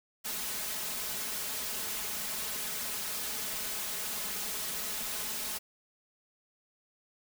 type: noise with comb filter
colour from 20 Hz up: white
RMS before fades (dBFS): -36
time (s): 0.24-5.59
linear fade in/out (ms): 20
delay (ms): 4.7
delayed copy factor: +0.65
effects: none